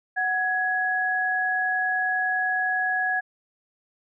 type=tone pair together; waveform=sine; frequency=742.2 / 1672 Hz; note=F#5 / G#6; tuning=+5 / +11 cents; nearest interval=octave + major second; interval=1406 cents; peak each=-27 / -23 dBFS; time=0.16-3.21 s; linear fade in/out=20 ms; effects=none

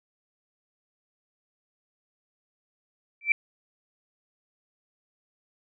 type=tone with exponential growth; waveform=sine; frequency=2335 Hz; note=D7; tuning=11 cents flat; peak=-13 dBFS; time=3.21-3.32 s; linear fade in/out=2 ms; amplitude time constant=22 ms; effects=none

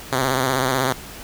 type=tone with vibrato; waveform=5% pulse; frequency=130.81 Hz; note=C3; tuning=in tune; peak=-7 dBFS; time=0.12-0.93 s; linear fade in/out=5 ms; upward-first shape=sine; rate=16 Hz; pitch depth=74 cents each way; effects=pink hiss -37 dBFS RMS until 1.23 s

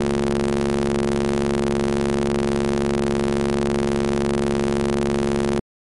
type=ring-modulated tone; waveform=sawtooth; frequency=69.3 Hz; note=C#2; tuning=in tune; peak=-11 dBFS; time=0-5.6 s; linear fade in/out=5 ms; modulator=289 Hz; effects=MP3 48 kbps

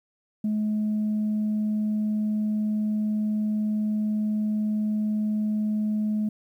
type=tone; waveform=sine; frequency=213 Hz; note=G#3; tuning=44 cents sharp; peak=-21 dBFS; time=0.44-6.29 s; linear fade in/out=5 ms; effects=tanh soft clip ceiling -20 dBFS + 10-bit

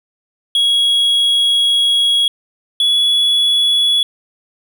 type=tone pair in turn; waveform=triangle; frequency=3322 / 3388 Hz; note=G#7 / G#7; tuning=0 / +34 cents; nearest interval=unison; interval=34 cents; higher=second; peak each=-9 dBFS; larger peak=neither; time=0.55-2.28 / 2.8-4.03 s; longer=first; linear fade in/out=2 ms; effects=none

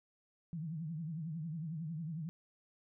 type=tone with vibrato; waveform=sine; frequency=160.5 Hz; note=E3; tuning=46 cents flat; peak=-38 dBFS; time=0.53-2.29 s; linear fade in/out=0 ms; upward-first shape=triangle; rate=11 Hz; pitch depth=160 cents each way; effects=none

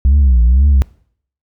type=tone with vibrato; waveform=sine; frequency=64.5 Hz; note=C2; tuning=24 cents flat; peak=-4 dBFS; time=0.05-0.82 s; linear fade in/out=0 ms; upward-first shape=triangle; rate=2 Hz; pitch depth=220 cents each way; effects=noise-tail reverb RT60 0.6 s tail -24 dB re dry + tanh soft clip ceiling -5 dBFS

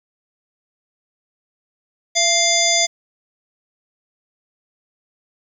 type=harmonic tone with a mistuned harmonic; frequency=698.5 Hz; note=F5; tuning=in tune; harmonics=1 / 3 / 5 / 7 / 9 / 10; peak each=-21 / -21 / -21 / -21 / -21 / -21 dBFS; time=2.15-2.87 s; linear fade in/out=20 ms; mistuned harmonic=1; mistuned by=-51 cents; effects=8-bit

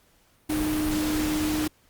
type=tone in noise; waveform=sine; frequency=306 Hz; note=D#4; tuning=29 cents flat; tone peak=-24 dBFS; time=0.49-1.68 s; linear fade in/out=10 ms; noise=pink; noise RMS=-31 dBFS; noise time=0.49-1.68 s; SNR=+4 dB; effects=pink hiss -62 dBFS RMS until 1.89 s + Opus 48 kbps

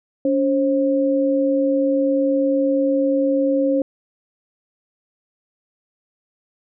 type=tone pair together; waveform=sine; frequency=282.7 / 534.2 Hz; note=C#4 / C5; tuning=+34 / +36 cents; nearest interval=major seventh; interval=1102 cents; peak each=-18 dBFS; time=0.25-3.82 s; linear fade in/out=2 ms; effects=none

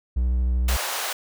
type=tone with vibrato; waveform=triangle; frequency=61.74 Hz; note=B1; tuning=in tune; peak=-17 dBFS; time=0.16-0.77 s; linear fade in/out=10 ms; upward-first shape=sine; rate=13 Hz; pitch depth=29 cents each way
type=high-pass noise; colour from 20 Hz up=pink; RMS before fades=-28 dBFS; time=0.68-1.13 s; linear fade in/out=5 ms; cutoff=560 Hz; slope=24 dB/octave
effects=none

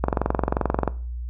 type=click train; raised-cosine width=1 ms; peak=-6 dBFS; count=20; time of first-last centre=0.04-0.877 s; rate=22.7 Hz; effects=noise-tail reverb RT60 0.4 s tail -19 dB re dry + added 60 Hz sine -28 dBFS peak until 1.29 s

